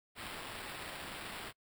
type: noise with sample-and-hold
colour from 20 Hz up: white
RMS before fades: -45 dBFS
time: 0.15-1.53 s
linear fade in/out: 50 ms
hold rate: 6300 Hz
effects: noise-tail reverb RT60 0.1 s tail -26 dB re dry